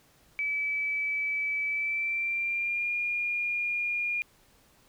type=tone with pitch glide; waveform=sine; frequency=2300 to 2420 Hz; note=D7 to D#7; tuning=-37 to -49 cents; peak=-27 dBFS; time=0.39-4.22 s; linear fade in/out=0 ms; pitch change=+88 cents; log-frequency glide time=1.67-2.93 s; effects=pink hiss -62 dBFS RMS until 4.88 s